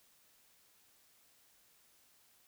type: silence
effects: white hiss -68 dBFS RMS until 2.47 s